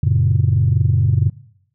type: chord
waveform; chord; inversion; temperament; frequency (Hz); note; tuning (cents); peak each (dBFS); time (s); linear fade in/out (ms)
sine; F# major; none; equal with one note detuned; 92.5 / 114.27 / 138.59; F#2 / A#2 / C#3; 0 / -34 / 0; -16; 0.03-1.3; 5
effects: noise-tail reverb RT60 0.7 s tail -19 dB re dry + tanh soft clip ceiling -5 dBFS